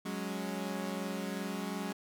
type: chord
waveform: sawtooth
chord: F# suspended second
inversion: none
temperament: equal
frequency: 185 / 207.7 / 277.2 Hz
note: F#3 / G#3 / C#4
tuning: 0 / 0 / 0 cents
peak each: -35 / -35 / -38 dBFS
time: 0.05-1.93 s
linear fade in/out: 10 ms
effects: none